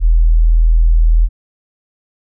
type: tone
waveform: sine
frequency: 40.74 Hz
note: E1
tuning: 20 cents flat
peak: -6 dBFS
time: 0-1.29 s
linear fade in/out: 50 ms
effects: none

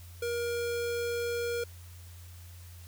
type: tone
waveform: square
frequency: 473.7 Hz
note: A#4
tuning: 28 cents sharp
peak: -31 dBFS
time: 0.22-1.64 s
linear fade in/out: 5 ms
effects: added 87 Hz sine -46 dBFS peak until 2.87 s + white hiss -56 dBFS RMS until 2.87 s

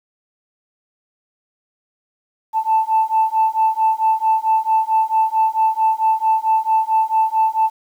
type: beating tone pair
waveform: sine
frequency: 880 / 884.5 Hz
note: A5 / A5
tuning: 0 / +9 cents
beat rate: 4.5 Hz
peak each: -16 dBFS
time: 2.53-7.7 s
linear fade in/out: 50 ms
effects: tanh soft clip ceiling -7 dBFS + 8-bit

